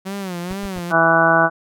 sawtooth tone with vibrato, 186 Hz, F#3, 9 cents sharp, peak -21 dBFS, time 0.05-0.93 s, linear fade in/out 20 ms, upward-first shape sine, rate 2.2 Hz, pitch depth 130 cents each way
brown noise bursts, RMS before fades -31 dBFS, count 3, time 0.5-0.792 s, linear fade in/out 5 ms, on 34 ms, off 95 ms
harmonic tone, 164.81 Hz, E3, in tune, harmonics 1 / 2 / 3 / 4 / 5 / 6 / 7 / 8 / 9, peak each -24 / -23 / -28 / -17 / -20 / -23 / -20 / -24 / -16 dBFS, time 0.9-1.5 s, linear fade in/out 50 ms
effects none

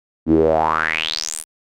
sawtooth tone with band-pass filter sweep, 79.4 Hz, D#2, 36 cents sharp, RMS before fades -18 dBFS, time 0.26-1.45 s, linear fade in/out 50 ms, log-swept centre 260 to 11000 Hz, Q 6.7, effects none

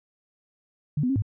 sine tone with pitch steps, 148.2 / 249.9 / 270.4 / 104.3 Hz, D3 / B3 / C#4 / G#2, +16 / +21 / -43 / +8 cents, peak -21 dBFS, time 0.97-1.222 s, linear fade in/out 5 ms, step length 63 ms, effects none

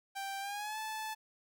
sawtooth tone with pitch glide, 785 to 871 Hz, G5 to A5, +2 to -18 cents, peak -34 dBFS, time 0.15-1.15 s, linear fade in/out 20 ms, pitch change +180 cents, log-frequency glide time 0.4-0.78 s, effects none

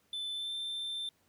triangle tone with pitch glide, 3520 to 3563 Hz, A7 to A7, 0 to +21 cents, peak -34 dBFS, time 0.13-1.09 s, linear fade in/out 2 ms, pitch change +21 cents, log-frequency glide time 0.33-0.54 s, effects pink hiss -71 dBFS RMS until 1.28 s + high-pass 80 Hz 12 dB/octave

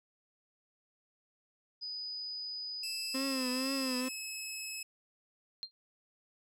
sine tone, 4978 Hz, D#8, in tune, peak -38 dBFS, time 1.81-4.02 s, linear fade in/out 20 ms
15% pulse tone with pitch glide, 2637 to 2584 Hz, E7 to E7, 0 to -35 cents, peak -32 dBFS, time 2.83-4.83 s, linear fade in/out 5 ms, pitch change -35 cents, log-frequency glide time 4.02-4.1 s
35% pulse tone with vibrato, 261.6 Hz, C4, in tune, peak -32 dBFS, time 3.14-4.09 s, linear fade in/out 10 ms, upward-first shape triangle, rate 2.1 Hz, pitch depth 81 cents each way
sine tone with exponential decay, 4186 Hz, C8, in tune, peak -33 dBFS, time 5.63-5.71 s, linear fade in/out 0 ms, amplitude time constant 17 ms
effects none

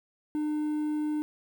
triangle tone with quantisation, 302.1 Hz, D4, 49 cents sharp, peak -25 dBFS, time 0.35-1.22 s, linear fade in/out 0 ms, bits 9, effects none

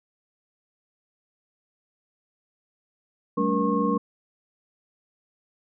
sine tone cluster, 193.4 / 218.4 / 284.8 / 475.4 / 1084 Hz, G3 / A3 / C#4 / A#4 / C#6, -23 / -13 / +47 / +34 / -39 cents, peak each -27 dBFS, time 3.37-3.98 s, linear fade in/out 10 ms, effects none

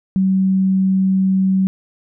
sine tone, 190.2 Hz, F#3, 48 cents sharp, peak -12 dBFS, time 0.16-1.67 s, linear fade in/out 0 ms, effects none

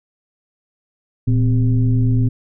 sine tone with frequency modulation, 116.3 Hz, A#2, 4 cents flat, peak -12 dBFS, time 1.27-2.29 s, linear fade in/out 10 ms, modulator 141 Hz, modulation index 0.75, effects none

